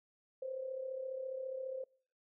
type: tone with amplitude modulation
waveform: sine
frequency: 523.3 Hz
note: C5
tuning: in tune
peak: -36 dBFS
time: 0.42-1.84 s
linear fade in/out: 5 ms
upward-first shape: sine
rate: 34.7 Hz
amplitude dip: 60%
effects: noise-tail reverb RT60 0.5 s tail -24 dB re dry